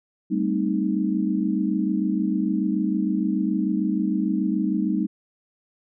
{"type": "chord", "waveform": "sine", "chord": "A half-diminished seventh", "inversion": "third", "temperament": "equal with one note detuned", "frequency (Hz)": [196, 222.7, 261.6, 311.1], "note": ["G3", "A3", "C4", "Eb4"], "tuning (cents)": [0, 21, 0, 0], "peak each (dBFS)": [-24, -27, -29, -25], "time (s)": [0.3, 5.07], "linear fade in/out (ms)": 20, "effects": []}